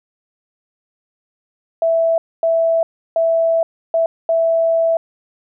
sine tone bursts at uneven times, 659.3 Hz, E5, in tune, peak -12 dBFS, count 5, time 1.82-2.18 / 2.43-2.83 / 3.16-3.63 / 3.94-4.06 / 4.29-4.97 s, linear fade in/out 2 ms, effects none

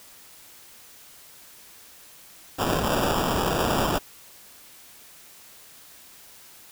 white noise with sample-and-hold, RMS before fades -24 dBFS, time 2.58-3.99 s, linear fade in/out 20 ms, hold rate 2100 Hz, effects white hiss -49 dBFS RMS until 6.71 s

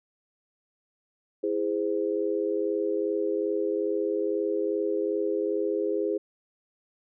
sine chord, E augmented, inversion none, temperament just, 329.6 / 412 / 515 Hz, E4 / G#4 / B#4, 0 / -14 / -28 cents, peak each -30 / -27 / -31 dBFS, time 1.43-6.18 s, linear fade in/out 10 ms, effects none

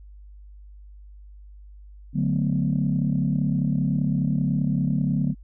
sine chord, B minor seventh, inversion first, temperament equal with one note detuned, 146.83 / 185 / 220 / 250.2 Hz, D3 / F#3 / A3 / B3, 0 / 0 / 0 / +23 cents, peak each -23 / -25 / -27 / -27 dBFS, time 2.13-5.35 s, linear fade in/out 50 ms, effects tanh soft clip ceiling -12 dBFS + added 50 Hz sine -42 dBFS peak until 5.43 s

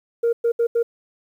sine tone bursts at uneven times, 467.3 Hz, A#4, 4 cents sharp, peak -14 dBFS, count 4, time 0.23-0.33 / 0.44-0.52 / 0.59-0.67 / 0.75-0.83 s, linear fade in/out 10 ms, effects tanh soft clip ceiling -13 dBFS + 9-bit

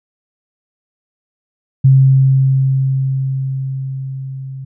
sine tone with level ramp, 133.7 Hz, C3, 38 cents sharp, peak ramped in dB -4 to -25 dBFS, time 1.84-4.65 s, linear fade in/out 10 ms, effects none

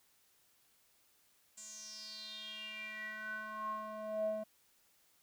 square tone with band-pass filter sweep, 215.4 Hz, A3, 37 cents flat, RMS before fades -43 dBFS, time 1.57-4.44 s, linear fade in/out 10 ms, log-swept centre 7500 to 540 Hz, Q 7.7, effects white hiss -71 dBFS RMS until 5.22 s

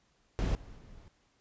brown noise with level steps, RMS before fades -30 / -49 / -52 dBFS, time 0.39-1.08 s, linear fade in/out 0 ms, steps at 0.55 / 0.76 s, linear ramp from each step 2 ms, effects pink hiss -71 dBFS RMS until 1.4 s + resampled to 16000 Hz

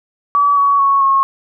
sine tone with pitch steps, 1145 / 1126 / 1107.3 / 1088.9 Hz, D6 / C#6 / C#6 / C#6, -44 / +27 / -2 / -31 cents, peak -9 dBFS, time 0.35-1.23 s, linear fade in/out 0 ms, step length 220 ms, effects none

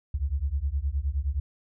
sine beating tone pair, 65.3 / 74.9 Hz, C2 / D2, -3 / +35 cents, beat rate 9.6 Hz, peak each -28 dBFS, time 0.14-1.4 s, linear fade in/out 5 ms, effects none

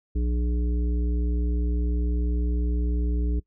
harmonic tone, 59.8 Hz, A#1, 45 cents sharp, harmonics 1 / 3 / 5 / 7, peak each -22 / -35 / -34 / -39 dBFS, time 0.15-3.4 s, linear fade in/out 10 ms, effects noise-tail reverb RT60 0.1 s tail -22 dB re dry

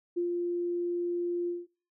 sine tone with ADSR envelope, 348.8 Hz, F4, 2 cents flat, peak -26 dBFS, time 0.16-1.67 s, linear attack 16 ms, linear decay 110 ms, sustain -2 dB, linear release 190 ms, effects noise-tail reverb RT60 0.5 s tail -23 dB re dry

